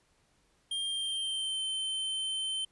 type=tone with pitch glide; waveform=square; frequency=3196 to 3092 Hz; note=G7 to G7; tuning=+33 to -24 cents; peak=-32 dBFS; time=0.71-2.65 s; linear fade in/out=5 ms; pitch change=-57 cents; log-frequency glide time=0.87-1.62 s; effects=pink hiss -70 dBFS RMS until 2.71 s + resampled to 24000 Hz